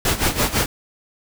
pink noise with tremolo, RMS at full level -17 dBFS, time 0.05-0.66 s, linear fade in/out 2 ms, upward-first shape sine, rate 6 Hz, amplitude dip 80%, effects none

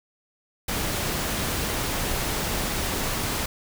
pink noise, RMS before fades -27 dBFS, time 0.68-3.46 s, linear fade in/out 5 ms, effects none

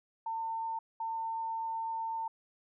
sine tone bursts at uneven times, 902 Hz, A5, 43 cents sharp, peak -33 dBFS, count 2, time 0.26-0.79 / 1-2.28 s, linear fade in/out 5 ms, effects none

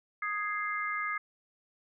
sine chord, Ab major, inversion second, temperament equal, 1244.5 / 1661.2 / 2093 Hz, Eb6 / Ab6 / C7, 0 / 0 / 0 cents, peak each -34 / -37 / -35 dBFS, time 0.22-1.18 s, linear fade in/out 5 ms, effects none

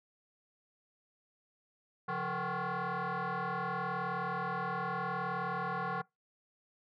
sine tone with frequency modulation, 174.61 Hz, F3, in tune, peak -31 dBFS, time 2.08-6.02 s, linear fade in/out 10 ms, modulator 310 Hz, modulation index 4.4, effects noise-tail reverb RT60 0.2 s tail -25 dB re dry + tanh soft clip ceiling -31 dBFS

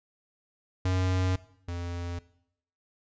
square tone pair in turn, 92.5 / 86.81 Hz, F#2 / F2, 0 / -10 cents, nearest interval minor second, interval 110 cents, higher first, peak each -25 / -33 dBFS, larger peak first, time 0.85-1.36 / 1.68-2.19 s, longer neither, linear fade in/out 5 ms, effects noise-tail reverb RT60 0.7 s tail -18 dB re dry + resampled to 16000 Hz

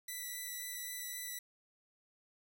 5% pulse tone with vibrato, 1975.5 Hz, B6, in tune, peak -31 dBFS, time 0.08-1.39 s, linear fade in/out 5 ms, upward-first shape sine, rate 3.8 Hz, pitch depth 12 cents each way, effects none

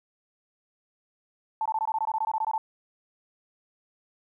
sine tone bursts, 880 Hz, A5, in tune, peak -24 dBFS, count 15, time 1.61-2.58 s, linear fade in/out 2 ms, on 46 ms, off 20 ms, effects 11-bit

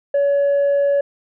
sine tone with tanh clipping, 565 Hz, C#5, 33 cents sharp, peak -14 dBFS, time 0.14-1.01 s, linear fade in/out 5 ms, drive 1 dB, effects none

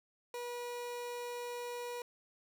30% pulse tone, 484.1 Hz, B4, 35 cents flat, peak -37 dBFS, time 0.34-2.02 s, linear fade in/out 2 ms, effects none

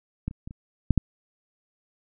clicks, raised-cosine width 5 ms, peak -15 / -28 / -24 / -28 / -6 / -6 dBFS, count 6, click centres 0.28 / 0.311 / 0.475 / 0.509 / 0.907 / 0.977 s, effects none

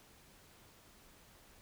silence, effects pink hiss -62 dBFS RMS until 1.61 s

